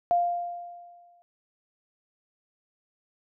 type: tone with exponential decay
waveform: sine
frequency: 698.5 Hz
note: F5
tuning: in tune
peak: -18 dBFS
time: 0.11-1.22 s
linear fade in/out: 0 ms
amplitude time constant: 240 ms
effects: none